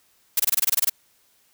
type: noise bursts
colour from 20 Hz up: blue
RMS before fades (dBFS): -19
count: 11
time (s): 0.37-0.897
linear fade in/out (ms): 5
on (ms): 27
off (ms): 23
effects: white hiss -62 dBFS RMS until 1.53 s